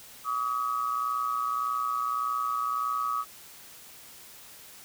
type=tone pair together; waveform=sine; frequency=1143 / 1264.7 Hz; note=D6 / D#6; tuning=-47 / +28 cents; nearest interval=major second; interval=175 cents; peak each=-30 / -29 dBFS; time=0.24-3.25 s; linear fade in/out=50 ms; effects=white hiss -49 dBFS RMS until 4.84 s